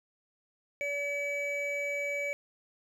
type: tone pair together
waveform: triangle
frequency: 572 / 2286 Hz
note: D5 / D7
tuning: -46 / -47 cents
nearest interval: 2 octaves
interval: 2399 cents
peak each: -33 / -31 dBFS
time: 0.81-2.33 s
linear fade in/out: 0 ms
effects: none